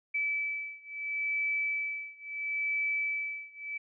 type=beating tone pair; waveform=sine; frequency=2306 / 2306.74 Hz; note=D7 / D7; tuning=-32 / -32 cents; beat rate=0.74 Hz; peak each=-33 / -34 dBFS; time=0.14-3.78 s; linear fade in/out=10 ms; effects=none